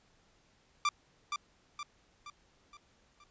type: tone with echo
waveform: sawtooth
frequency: 1179 Hz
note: D6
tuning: 6 cents sharp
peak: -23 dBFS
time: 0.85-0.89 s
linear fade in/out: 2 ms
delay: 470 ms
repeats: 5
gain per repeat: -6 dB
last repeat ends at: 3.24 s
effects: pink hiss -68 dBFS RMS until 3.3 s + resampled to 16000 Hz